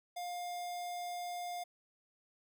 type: tone with notch filter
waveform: square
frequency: 707 Hz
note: F5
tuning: 21 cents sharp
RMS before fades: -41 dBFS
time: 0.16-1.64 s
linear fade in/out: 10 ms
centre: 1700 Hz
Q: 1.6
effects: none